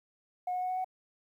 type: tone with pitch steps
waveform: sine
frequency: 725 / 730 / 735.1 / 740.2 / 745.4 Hz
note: F#5 / F#5 / F#5 / F#5 / F#5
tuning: -35 / -24 / -11 / 0 / +13 cents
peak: -29 dBFS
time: 0.47-0.845 s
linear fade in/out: 5 ms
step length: 75 ms
effects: tanh soft clip ceiling -27 dBFS + 11-bit